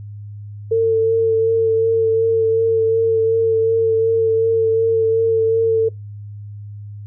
sine tone with vibrato, 450 Hz, A4, 39 cents sharp, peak -12 dBFS, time 0.71-5.89 s, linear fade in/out 10 ms, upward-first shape sine, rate 2.7 Hz, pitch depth 15 cents each way, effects noise-tail reverb RT60 0.2 s tail -24 dB re dry + added 103 Hz sine -30 dBFS peak until 7.06 s

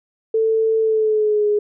sine tone with pitch glide, 444.2 to 416.9 Hz, A4 to G#4, +16 to +7 cents, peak -14 dBFS, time 0.34-1.59 s, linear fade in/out 5 ms, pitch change -109 cents, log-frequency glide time 0.8-1.47 s, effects none

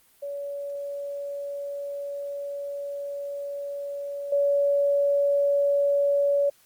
sine tone with level steps, 567 Hz, C#5, 39 cents sharp, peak -30 / -19 dBFS, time 0.22-6.5 s, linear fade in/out 10 ms, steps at 4.32 s, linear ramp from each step 5 ms, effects white hiss -60 dBFS RMS until 6.65 s + Opus 32 kbps

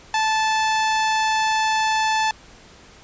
sawtooth tone, 875 Hz, A5, 10 cents flat, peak -14 dBFS, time 0.14-2.31 s, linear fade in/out 2 ms, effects pink hiss -47 dBFS RMS until 3.03 s + resampled to 16000 Hz

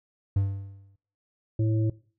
triangle tone with exponential decay, 98.3 Hz, G2, 5 cents sharp, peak -17 dBFS, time 0.36-0.96 s, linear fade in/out 5 ms, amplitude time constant 130 ms
harmonic tone, 110 Hz, A2, in tune, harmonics 1 / 3 / 5, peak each -22 / -30 / -40 dBFS, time 1.59-1.9 s, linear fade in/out 5 ms
effects noise-tail reverb RT60 0.4 s tail -20 dB re dry

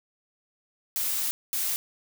blue noise bursts at uneven times, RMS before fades -28 dBFS, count 2, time 0.96-1.31 / 1.53-1.76 s, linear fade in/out 0 ms, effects none

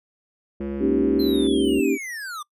harmonic tone, 69.3 Hz, C#2, in tune, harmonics 1 / 3 / 5 / 7 / 8, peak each -36 / -29 / -30 / -38 / -40 dBFS, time 0.6-1.8 s, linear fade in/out 5 ms
click train, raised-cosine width 0.5 ms, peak -31 dBFS, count 122, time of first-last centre 0.61-1.468 s, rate 141 Hz
sine chord, Eb dominant seventh, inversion second, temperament equal with one note detuned, 233.1 / 277.2 / 314.6 / 392 Hz, Bb3 / Db4 / Eb4 / G4, 0 / 0 / +19 / 0 cents, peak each -27 / -21 / -24 / -22 dBFS, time 0.79-1.98 s, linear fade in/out 50 ms
square linear sweep, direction down, 4164 to 1150 Hz, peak -31 dBFS, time 1.19-2.43 s, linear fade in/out 10 ms
effects noise-tail reverb RT60 0.1 s tail -24 dB re dry + resampled to 32000 Hz

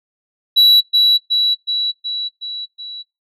sine tone with echo, 3922 Hz, B7, 13 cents flat, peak -4 dBFS, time 0.56-0.81 s, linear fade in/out 20 ms, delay 370 ms, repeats 6, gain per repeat -4 dB, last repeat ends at 3.03 s, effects noise-tail reverb RT60 0.2 s tail -20 dB re dry + tanh soft clip ceiling -6 dBFS

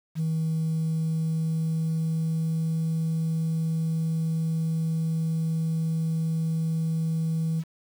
sine tone with pitch glide, 160 to 161.58 Hz, D#3 to E3, +49 to -34 cents, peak -22 dBFS, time 0.15-7.64 s, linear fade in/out 50 ms, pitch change +17 cents, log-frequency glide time 0.55-2.85 s, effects tanh soft clip ceiling -20 dBFS + 8-bit

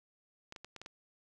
clicks, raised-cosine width 0.2 ms, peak -29 dBFS, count 6, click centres 0.524 / 0.562 / 0.646 / 0.763 / 0.816 / 0.861 s, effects none

